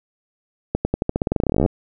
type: accelerating click train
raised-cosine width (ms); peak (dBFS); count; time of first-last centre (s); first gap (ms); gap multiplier
2; -5; 24; 0.75-1.661; 100; 0.9
effects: none